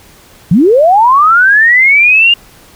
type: linear sweep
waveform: sine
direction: up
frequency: 146.83 to 2844 Hz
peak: -3 dBFS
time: 0.51-2.34 s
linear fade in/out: 5 ms
effects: pink hiss -40 dBFS RMS until 2.75 s